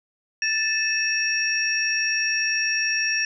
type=tone cluster; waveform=sine; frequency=1763 / 2612 / 5590 Hz; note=A6 / E7 / F8; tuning=+3 / -17 / +1 cents; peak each=-25 dBFS; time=0.42-3.25 s; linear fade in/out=2 ms; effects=none

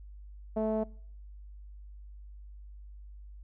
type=tone with low-pass filter; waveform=sawtooth; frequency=218.1 Hz; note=A3; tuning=15 cents flat; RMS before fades=-30 dBFS; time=0.56-0.84 s; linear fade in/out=10 ms; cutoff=650 Hz; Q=3.4; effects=noise-tail reverb RT60 0.6 s tail -25 dB re dry + added 50 Hz sine -45 dBFS peak until 3.43 s

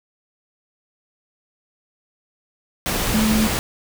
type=tone in noise; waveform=sine; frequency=217.5 Hz; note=A3; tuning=20 cents flat; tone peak=-16 dBFS; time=3.14-3.47 s; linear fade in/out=0 ms; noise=pink; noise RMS=-22 dBFS; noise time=2.86-3.59 s; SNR=+3 dB; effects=none

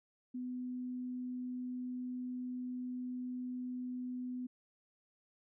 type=tone; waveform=sine; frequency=250.4 Hz; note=B3; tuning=24 cents sharp; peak=-38 dBFS; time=0.34-4.47 s; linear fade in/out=10 ms; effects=none

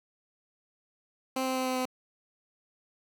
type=tone with pitch steps; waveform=15% pulse; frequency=261.6 / 260.1 / 258.6 / 257.1 / 255.6 Hz; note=C4 / C4 / C4 / C4 / C4; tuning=0 / -10 / -20 / -30 / -40 cents; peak=-22 dBFS; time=1.36-1.855 s; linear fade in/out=5 ms; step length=99 ms; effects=none

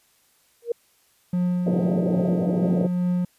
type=tone with exponential growth; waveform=sine; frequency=470 Hz; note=A#4; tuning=14 cents sharp; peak=-17 dBFS; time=0.62-0.72 s; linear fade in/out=5 ms; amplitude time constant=21 ms
type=tone with tremolo; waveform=triangle; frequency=178.7 Hz; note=F3; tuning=40 cents sharp; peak=-17 dBFS; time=1.33-3.25 s; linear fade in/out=5 ms; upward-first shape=triangle; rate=2.4 Hz; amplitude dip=30%
type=band-pass noise; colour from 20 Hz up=white; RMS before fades=-26 dBFS; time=1.66-2.87 s; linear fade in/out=10 ms; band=110 to 620 Hz; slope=48 dB/octave
effects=white hiss -62 dBFS RMS until 3.38 s + resampled to 32000 Hz

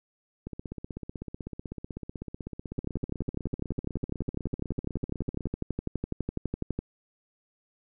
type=two click trains; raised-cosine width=3 ms; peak=-24 / -17 dBFS; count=81 / 49; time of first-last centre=0.47-5.47 / 2.79-6.79 s; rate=16 / 12 Hz; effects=none

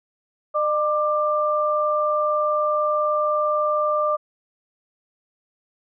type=tone pair together; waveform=sine; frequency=604.4 / 1186 Hz; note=D5 / D6; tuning=+50 / +17 cents; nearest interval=octave; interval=1167 cents; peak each=-21 dBFS; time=0.54-4.17 s; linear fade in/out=20 ms; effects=none

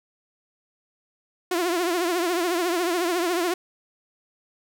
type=tone with vibrato; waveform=sawtooth; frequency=349.2 Hz; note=F4; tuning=in tune; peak=-18 dBFS; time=1.51-3.54 s; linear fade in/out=5 ms; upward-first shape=triangle; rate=14 Hz; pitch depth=120 cents each way; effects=none

